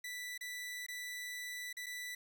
sawtooth tone with dropouts, 1975.5 Hz, B6, in tune, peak -38 dBFS, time 0.04-2.15 s, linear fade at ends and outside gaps 5 ms, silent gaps 0.378-0.409 / 0.865-0.884 / 1.729-1.768 / 1.861-1.865 s, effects none

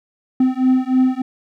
triangle beating tone pair, 256.2 / 259.5 Hz, C4 / C4, -36 / -14 cents, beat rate 3.3 Hz, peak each -14 dBFS, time 0.4-1.22 s, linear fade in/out 5 ms, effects none

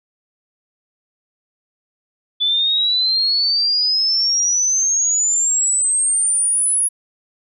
sine exponential sweep, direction up, 3468 to 10530 Hz, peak -14 dBFS, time 2.4-6.89 s, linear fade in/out 20 ms, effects none

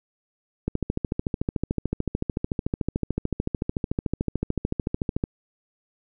click train, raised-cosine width 3 ms, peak -11 dBFS, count 63, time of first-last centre 0.68-5.239 s, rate 13.6 Hz, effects none

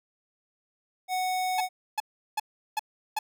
square tone, 740 Hz, F#5, in tune, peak -27 dBFS, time 1.08-1.69 s, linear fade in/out 50 ms
45% pulse tone bursts, 856 Hz, A5, 48 cents flat, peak -25 dBFS, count 5, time 1.58-3.19 s, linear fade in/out 5 ms, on 26 ms, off 370 ms
effects none

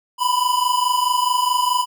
square tone pair together, 981.3 / 1006 Hz, B5 / B5, -11 / +32 cents, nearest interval unison, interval 43 cents, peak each -20 dBFS, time 0.18-1.86 s, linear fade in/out 50 ms, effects none

